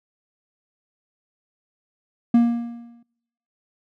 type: tone with exponential decay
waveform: triangle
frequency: 235.5 Hz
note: A#3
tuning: 18 cents sharp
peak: -8 dBFS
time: 2.34-3.03 s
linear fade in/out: 5 ms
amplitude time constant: 150 ms
effects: noise-tail reverb RT60 0.8 s tail -24 dB re dry